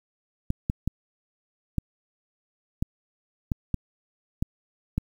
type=clicks; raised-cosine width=5 ms; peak=-12 dBFS; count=9; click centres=0.504 / 0.699 / 0.876 / 1.783 / 2.825 / 3.518 / 3.743 / 4.425 / 4.98 s; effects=8-bit